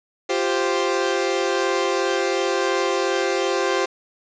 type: chord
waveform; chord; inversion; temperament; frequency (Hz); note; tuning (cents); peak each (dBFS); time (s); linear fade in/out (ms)
sawtooth; F suspended second; none; equal; 349.2 / 392 / 523.3; F4 / G4 / C5; 0 / 0 / 0; -21 / -19 / -20; 0.29-3.86; 10
effects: resampled to 16000 Hz + 7-bit